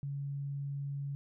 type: tone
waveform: sine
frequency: 140.6 Hz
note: C#3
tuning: 25 cents sharp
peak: -35 dBFS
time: 0.03-1.15 s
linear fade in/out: 0 ms
effects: none